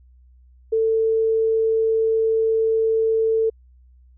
sine tone, 445.8 Hz, A4, 23 cents sharp, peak -16 dBFS, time 0.72-3.5 s, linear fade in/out 10 ms, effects added 62 Hz sine -48 dBFS peak until 4.17 s

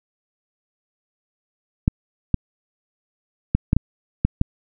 clicks, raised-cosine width 5 ms, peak -3 dBFS, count 7, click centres 1.879 / 2.343 / 3.55 / 3.731 / 3.766 / 4.25 / 4.414 s, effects none

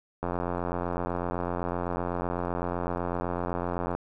click train, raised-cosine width 1 ms, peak -16 dBFS, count 328, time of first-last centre 0.23-3.95 s, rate 87.9 Hz, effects none

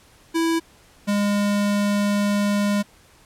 square tone pair in turn, 329.6 / 204.1 Hz, E4 / G#3, 0 / -30 cents, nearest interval minor sixth, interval 830 cents, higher first, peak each -19 dBFS, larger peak neither, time 0.34-0.6 / 1.07-2.83 s, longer second, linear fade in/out 20 ms, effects pink hiss -53 dBFS RMS until 3.25 s + low-pass 12000 Hz 12 dB/octave

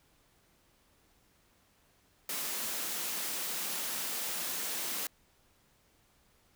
white high-pass noise, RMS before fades -36 dBFS, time 2.29-5.07 s, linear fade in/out 2 ms, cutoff 160 Hz, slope 48 dB/octave, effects pink hiss -68 dBFS RMS until 6.55 s

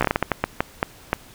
slowing click train, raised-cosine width 0.5 ms, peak -3 dBFS, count 12, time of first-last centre 0.01-1.13 s, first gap 15 ms, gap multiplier 1.35, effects pink hiss -47 dBFS RMS until 1.34 s

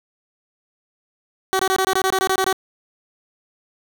15% pulse tone bursts, 380 Hz, F#4, 46 cents sharp, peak -10 dBFS, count 12, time 1.53-2.528 s, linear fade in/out 0 ms, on 63 ms, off 22 ms, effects none

